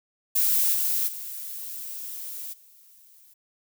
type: noise with level steps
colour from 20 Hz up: violet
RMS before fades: -22 / -25 / -36 / -54 dBFS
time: 0.35-3.34 s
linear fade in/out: 10 ms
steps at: 0.73 / 1.07 / 2.52 s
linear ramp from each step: 20 ms
effects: none